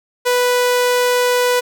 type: tone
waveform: sawtooth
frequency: 493.5 Hz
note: B4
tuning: 1 cent flat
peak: -9 dBFS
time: 0.25-1.61 s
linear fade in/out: 20 ms
effects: none